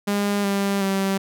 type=tone with pitch steps; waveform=sawtooth; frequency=203 / 198.59 / 194.28 Hz; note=G#3 / G3 / G3; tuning=-39 / +23 / -15 cents; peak=-16 dBFS; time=0.07-1.18 s; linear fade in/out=10 ms; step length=370 ms; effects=none